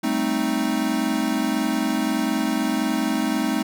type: chord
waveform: square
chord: A half-diminished seventh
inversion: third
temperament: equal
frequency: 196 / 220 / 261.6 / 311.1 Hz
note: G3 / A3 / C4 / Eb4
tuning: 0 / 0 / 0 / 0 cents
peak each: -32 / -26 / -26 / -26 dBFS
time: 0.03-3.63 s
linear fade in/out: 10 ms
effects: none